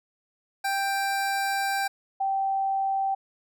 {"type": "tone pair in turn", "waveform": ["25% pulse", "sine"], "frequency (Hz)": [787, 778.4], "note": ["G5", "G5"], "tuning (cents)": [7, -12], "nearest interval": "unison", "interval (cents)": 19, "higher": "first", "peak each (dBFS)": [-21, -23], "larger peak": "first", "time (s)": [[0.64, 1.88], [2.2, 3.15]], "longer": "first", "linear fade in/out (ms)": 10, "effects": []}